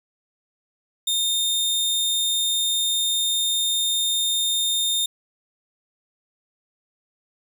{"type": "tone", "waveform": "sawtooth", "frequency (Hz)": 3645, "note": "A#7", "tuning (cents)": -40, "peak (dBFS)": -17, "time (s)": [1.07, 5.06], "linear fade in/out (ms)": 5, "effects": []}